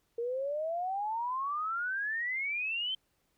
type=exponential sweep; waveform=sine; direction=up; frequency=460 to 3136 Hz; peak=-31 dBFS; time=0.18-2.95 s; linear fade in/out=5 ms; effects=pink hiss -75 dBFS RMS until 3.37 s